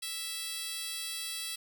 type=tone with high-pass filter; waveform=10% pulse; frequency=659.3 Hz; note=E5; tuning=in tune; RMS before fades=-38 dBFS; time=0.02-1.56 s; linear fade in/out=10 ms; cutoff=4500 Hz; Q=0.83; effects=none